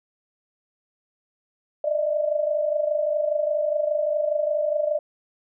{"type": "tone cluster", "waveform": "sine", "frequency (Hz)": [595, 620, 647], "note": ["D5", "D#5", "E5"], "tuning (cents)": [22, -6, -32], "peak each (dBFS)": [-22, -28, -29], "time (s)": [1.84, 4.99], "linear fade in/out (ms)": 5, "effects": []}